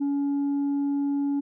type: tone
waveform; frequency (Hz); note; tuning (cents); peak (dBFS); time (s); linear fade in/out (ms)
sine; 282.5; C#4; +33; -20; 0-1.41; 20
effects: tanh soft clip ceiling -22 dBFS